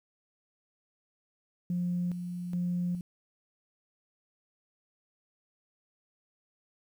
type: tone with tremolo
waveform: sine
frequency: 176.8 Hz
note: F3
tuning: 22 cents sharp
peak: -27 dBFS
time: 1.7-3.01 s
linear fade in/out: 2 ms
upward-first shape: square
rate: 1.2 Hz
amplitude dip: 55%
effects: tanh soft clip ceiling -23 dBFS + 10-bit